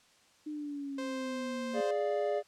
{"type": "exponential sweep", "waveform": "sine", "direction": "down", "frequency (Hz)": [304.8, 230], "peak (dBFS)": -36, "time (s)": [0.46, 1.81], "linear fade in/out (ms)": 10}
{"type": "tone", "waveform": "sawtooth", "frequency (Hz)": 523, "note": "C5", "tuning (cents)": -1, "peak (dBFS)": -34, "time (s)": [0.98, 1.91], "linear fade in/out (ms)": 5}
{"type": "chord", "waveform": "triangle", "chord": "D diminished", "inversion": "second", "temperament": "equal", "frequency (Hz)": [415.3, 587.3, 698.5], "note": ["Ab4", "D5", "F5"], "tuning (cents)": [0, 0, 0], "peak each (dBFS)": [-31, -30, -35], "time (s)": [1.73, 2.43], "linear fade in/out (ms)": 50}
{"effects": ["white hiss -64 dBFS RMS until 2.47 s", "low-pass 7000 Hz 12 dB/octave"]}